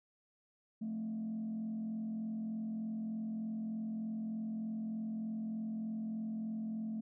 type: tone with frequency modulation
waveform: sine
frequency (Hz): 220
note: A3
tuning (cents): 0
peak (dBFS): -35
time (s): 0.81-7.01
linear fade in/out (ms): 10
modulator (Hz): 43.3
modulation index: 0.36
effects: tanh soft clip ceiling -34 dBFS